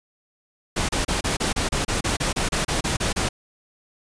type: noise bursts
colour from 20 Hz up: pink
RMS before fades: -23 dBFS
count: 16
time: 0.76-3.29 s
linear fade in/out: 10 ms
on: 130 ms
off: 30 ms
effects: resampled to 22050 Hz